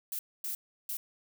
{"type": "noise bursts at uneven times", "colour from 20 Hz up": "violet", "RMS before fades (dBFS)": -36, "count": 3, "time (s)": [[0.12, 0.19], [0.44, 0.55], [0.89, 0.97]], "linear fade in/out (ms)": 2, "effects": []}